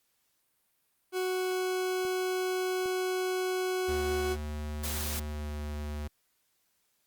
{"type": "tone", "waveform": "40% pulse", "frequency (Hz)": 370, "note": "F#4", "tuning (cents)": 0, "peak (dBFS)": -28, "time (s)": [1.12, 4.37], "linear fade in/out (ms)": 50}
{"type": "clicks", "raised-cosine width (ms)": 2, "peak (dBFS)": -34, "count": 2, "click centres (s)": [2.051, 2.858]}
{"type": "tone with pitch glide", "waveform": "square", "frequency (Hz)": [75, 74.31], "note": ["D2", "D2"], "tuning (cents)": [37, 21], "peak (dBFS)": -35, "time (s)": [3.88, 6.08], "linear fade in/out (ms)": 10, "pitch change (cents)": -16, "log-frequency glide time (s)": [5.28, 5.56]}
{"type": "noise", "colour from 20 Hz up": "white", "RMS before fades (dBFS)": -36, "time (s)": [4.83, 5.2], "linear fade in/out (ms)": 10}
{"effects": ["white hiss -74 dBFS RMS until 7.06 s", "Opus 48 kbps"]}